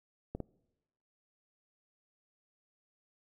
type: clicks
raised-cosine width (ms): 2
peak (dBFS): -24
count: 2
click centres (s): 0.35 / 0.403
effects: noise-tail reverb RT60 1.0 s tail -24 dB re dry